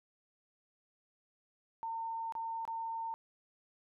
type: tone with dropouts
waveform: sine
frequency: 908 Hz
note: A#5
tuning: 46 cents flat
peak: -36 dBFS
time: 1.83-3.14 s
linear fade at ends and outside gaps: 0 ms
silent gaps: 2.323-2.352 / 2.652-2.677 s
effects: none

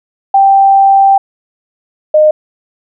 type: tone pair in turn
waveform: sine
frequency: 784 / 613.3 Hz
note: G5 / D#5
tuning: 0 / -25 cents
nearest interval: major third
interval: 425 cents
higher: first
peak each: -3 dBFS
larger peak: neither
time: 0.34-1.18 / 2.14-2.31 s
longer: first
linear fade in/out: 5 ms
effects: none

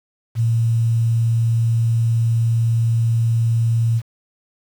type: tone with quantisation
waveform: sine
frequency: 114.9 Hz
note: A#2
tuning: 25 cents flat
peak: -14 dBFS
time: 0.35-4.02 s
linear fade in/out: 50 ms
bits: 7
effects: none

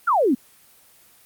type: exponential sweep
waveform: sine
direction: down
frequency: 1480 to 228.5 Hz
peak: -15 dBFS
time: 0.07-0.35 s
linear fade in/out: 10 ms
effects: white hiss -53 dBFS RMS until 1.25 s + Opus 24 kbps

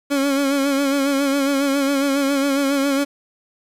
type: tone with vibrato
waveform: 30% pulse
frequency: 277.6 Hz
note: C#4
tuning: 3 cents sharp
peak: -14 dBFS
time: 0.1-3.05 s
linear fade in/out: 20 ms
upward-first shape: sine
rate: 7.3 Hz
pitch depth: 48 cents each way
effects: resampled to 32000 Hz + 7-bit

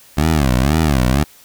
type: tone with vibrato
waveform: 15% pulse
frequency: 70.6 Hz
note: C#2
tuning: 32 cents sharp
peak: -6 dBFS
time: 0.17-1.24 s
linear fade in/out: 10 ms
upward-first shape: sine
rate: 2 Hz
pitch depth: 240 cents each way
effects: white hiss -46 dBFS RMS until 1.44 s

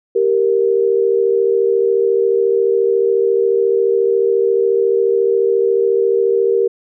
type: tone pair together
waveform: sine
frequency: 392 / 466.2 Hz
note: G4 / A#4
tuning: 0 / 0 cents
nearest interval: minor third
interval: 300 cents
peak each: -14 dBFS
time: 0.15-6.68 s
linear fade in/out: 10 ms
effects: none

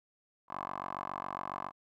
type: tone with band-pass filter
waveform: 10% pulse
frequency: 47.25 Hz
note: F#1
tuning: 37 cents sharp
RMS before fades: -40 dBFS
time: 0.48-1.72 s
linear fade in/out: 50 ms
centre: 1000 Hz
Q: 7.5
effects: none

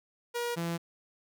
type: tone pair in turn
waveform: sawtooth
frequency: 477.5 / 168.82 Hz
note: A#4 / E3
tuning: +42 / +42 cents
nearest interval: octave + tritone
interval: 1800 cents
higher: first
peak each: -27 dBFS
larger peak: neither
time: 0.34-0.56 / 0.56-0.78 s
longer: neither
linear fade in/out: 20 ms
effects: none

